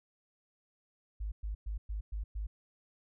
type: tone bursts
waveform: sine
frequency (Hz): 52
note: G#1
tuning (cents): +3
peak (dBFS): -34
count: 6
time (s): 1.2-2.47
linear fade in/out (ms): 10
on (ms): 120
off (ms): 110
effects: none